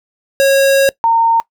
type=tone pair in turn; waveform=square / sine; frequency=547 / 916.2 Hz; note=C#5 / A#5; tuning=-23 / -30 cents; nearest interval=major sixth; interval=893 cents; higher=second; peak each=-8 dBFS; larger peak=neither; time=0.4-0.89 / 1.04-1.4 s; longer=first; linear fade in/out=0 ms; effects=noise-tail reverb RT60 0.1 s tail -21 dB re dry